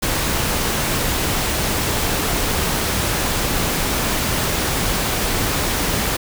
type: noise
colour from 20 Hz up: pink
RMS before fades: -20 dBFS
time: 0.02-6.17 s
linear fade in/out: 10 ms
effects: none